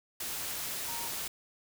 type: tone in noise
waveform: sine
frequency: 932.3 Hz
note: A#5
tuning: in tune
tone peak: -42 dBFS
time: 0.88-1.08 s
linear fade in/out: 5 ms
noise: white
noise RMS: -37 dBFS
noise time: 0.2-1.28 s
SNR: -8 dB
effects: none